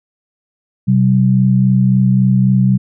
sine tone pair together, 127.81 / 191.5 Hz, C3 / G3, -40 / -40 cents, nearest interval perfect fifth, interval 700 cents, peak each -11 dBFS, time 0.87-2.78 s, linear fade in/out 20 ms, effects none

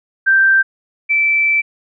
sine tone pair in turn, 1568 / 2325 Hz, G6 / D7, 0 / -18 cents, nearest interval perfect fifth, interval 682 cents, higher second, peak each -8 / -11 dBFS, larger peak first, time 0.26-0.63 / 1.09-1.62 s, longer second, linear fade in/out 20 ms, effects none

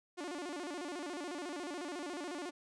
sawtooth tone with vibrato, 322.7 Hz, E4, 37 cents flat, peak -36 dBFS, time 0.17-2.51 s, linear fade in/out 20 ms, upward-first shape square, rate 14 Hz, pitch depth 180 cents each way, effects resampled to 22050 Hz

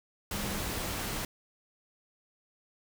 sine tone in noise, 203.6 Hz, G#3, 34 cents flat, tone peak -39 dBFS, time 0.33-0.59 s, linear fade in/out 2 ms, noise pink, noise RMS -35 dBFS, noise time 0.31-1.25 s, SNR -7 dB, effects none

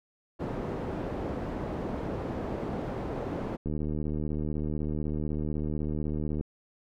white low-pass noise, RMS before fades -34 dBFS, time 0.39-3.57 s, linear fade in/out 20 ms, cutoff 470 Hz, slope 12 dB/octave
click train, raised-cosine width 3 ms, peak -20 dBFS, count 210, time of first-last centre 3.66-6.41 s, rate 76 Hz
effects none

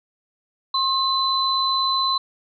sine tone pair together, 1067 / 4028 Hz, C6 / B7, +34 / +33 cents, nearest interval octave + major seventh, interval 2299 cents, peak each -21 dBFS, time 0.74-2.18 s, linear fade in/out 5 ms, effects none

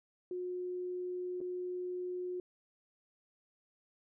sine tone with dropouts, 361.2 Hz, F#4, 42 cents flat, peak -36 dBFS, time 0.31-2.4 s, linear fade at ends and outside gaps 2 ms, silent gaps 1.405-1.412 s, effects none

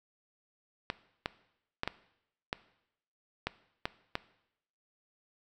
clicks, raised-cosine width 0.3 ms, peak -15 dBFS, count 8, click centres 0.901 / 1.259 / 1.834 / 1.876 / 2.529 / 3.47 / 3.855 / 4.154 s, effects noise-tail reverb RT60 0.8 s tail -18 dB re dry

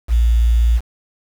sine tone with quantisation, 57.7 Hz, A#1, 17 cents flat, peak -10 dBFS, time 0.08-0.81 s, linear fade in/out 50 ms, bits 6, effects none

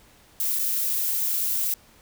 violet noise with dropouts, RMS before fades -25 dBFS, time 0.4-1.74 s, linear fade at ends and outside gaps 2 ms, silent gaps 0.589-0.593 s, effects pink hiss -55 dBFS RMS until 2.01 s

